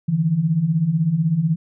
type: beating tone pair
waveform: sine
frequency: 149.1 / 165.1 Hz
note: D3 / E3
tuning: +27 / +3 cents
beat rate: 16 Hz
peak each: -22 / -17 dBFS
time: 0.08-1.56 s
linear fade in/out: 10 ms
effects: none